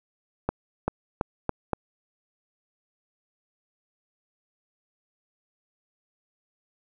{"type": "accelerating click train", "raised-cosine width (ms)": 1, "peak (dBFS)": -10, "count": 5, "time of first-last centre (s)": [0.49, 1.733], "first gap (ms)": 390, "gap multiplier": 0.85, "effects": []}